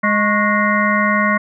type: harmonic tone with a mistuned harmonic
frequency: 207.7 Hz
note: G#3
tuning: in tune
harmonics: 1 / 3 / 5 / 7 / 9 / 10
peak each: -18 / -22 / -18 / -22 / -19 / -23 dBFS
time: 0.03-1.38 s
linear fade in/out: 10 ms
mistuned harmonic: 5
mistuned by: +92 cents
effects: none